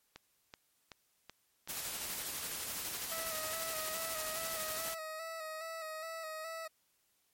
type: click train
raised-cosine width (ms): 0.2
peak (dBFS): -30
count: 9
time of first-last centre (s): 0.16-3.19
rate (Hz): 2.64
type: noise with tremolo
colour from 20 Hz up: white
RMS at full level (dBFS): -39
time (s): 1.68-4.95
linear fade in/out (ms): 20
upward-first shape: square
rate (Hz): 12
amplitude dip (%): 25
type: tone with vibrato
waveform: 20% pulse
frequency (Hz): 641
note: E5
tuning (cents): -49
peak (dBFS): -36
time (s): 3.11-6.68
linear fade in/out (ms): 10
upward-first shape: square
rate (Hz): 2.4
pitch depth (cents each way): 31
effects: white hiss -75 dBFS RMS until 7.33 s + MP3 64 kbps